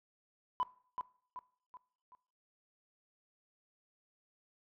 sine tone with echo, 1000 Hz, B5, 21 cents sharp, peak -28 dBFS, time 0.6-0.63 s, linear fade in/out 0 ms, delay 380 ms, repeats 4, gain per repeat -7 dB, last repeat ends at 2.15 s, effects noise-tail reverb RT60 0.5 s tail -20 dB re dry + tanh soft clip ceiling -27 dBFS

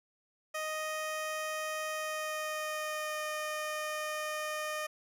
15% pulse tone with pitch glide, 622 to 612 Hz, D#5 to D#5, -1 to -29 cents, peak -28 dBFS, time 0.54-4.87 s, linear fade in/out 10 ms, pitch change -28 cents, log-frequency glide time 1.91-3.23 s, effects none

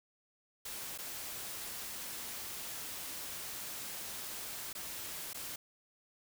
white noise with dropouts, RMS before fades -43 dBFS, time 0.65-5.56 s, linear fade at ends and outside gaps 5 ms, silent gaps 0.978-0.985 / 4.73-4.75 / 5.333-5.344 s, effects none

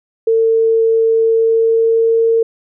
sine tone with pitch glide, 450.9 to 455.3 Hz, A4 to A#4, +42 to -41 cents, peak -9 dBFS, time 0.27-2.43 s, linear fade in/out 5 ms, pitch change +17 cents, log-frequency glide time 1.21-2.22 s, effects none

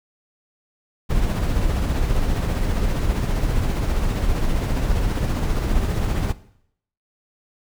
brown noise with tremolo, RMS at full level -19 dBFS, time 1.09-6.33 s, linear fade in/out 20 ms, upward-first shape sine, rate 15 Hz, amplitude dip 35%, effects noise-tail reverb RT60 0.7 s tail -17 dB re dry

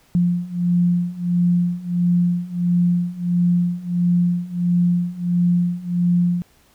sine beating tone pair, 174.61 / 176.11 Hz, F3 / F3, 0 / +15 cents, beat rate 1.5 Hz, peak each -20 / -18 dBFS, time 0.15-6.42 s, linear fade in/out 0 ms, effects pink hiss -56 dBFS RMS until 6.74 s

